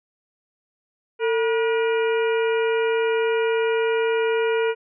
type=harmonic tone with a mistuned harmonic; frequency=480 Hz; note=B4; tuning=49 cents flat; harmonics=1 / 2 / 3 / 4 / 5 / 6; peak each=-19 / -30 / -30 / -36 / -32 / -37 dBFS; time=1.19-4.75 s; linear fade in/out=50 ms; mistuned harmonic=1; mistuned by=-110 cents; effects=none